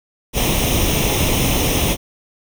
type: noise with comb filter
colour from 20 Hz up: pink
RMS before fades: -17 dBFS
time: 0.33-1.97 s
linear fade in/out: 50 ms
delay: 0.33 ms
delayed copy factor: +0.7
effects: none